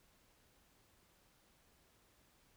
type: silence
effects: pink hiss -71 dBFS RMS until 2.56 s